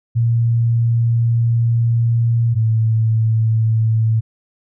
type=tone pair in turn; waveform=sine; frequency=116.54 / 111.6 Hz; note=A#2 / A2; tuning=0 / +25 cents; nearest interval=minor second; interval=75 cents; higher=first; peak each=-12 dBFS; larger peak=neither; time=0.15-2.55 / 2.55-4.21 s; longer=first; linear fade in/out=20 ms; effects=none